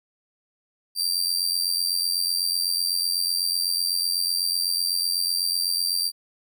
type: tone with amplitude modulation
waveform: sawtooth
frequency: 4699 Hz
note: D8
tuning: in tune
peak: -16 dBFS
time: 0.95-6.12 s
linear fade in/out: 50 ms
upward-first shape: sine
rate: 88 Hz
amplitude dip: 75%
effects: none